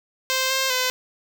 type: tone with pitch steps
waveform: 5% pulse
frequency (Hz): 522 / 529 / 509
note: C5 / C5 / C5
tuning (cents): -4 / +19 / -48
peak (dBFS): -9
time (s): 0.3-0.9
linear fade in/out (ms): 0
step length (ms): 200
effects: none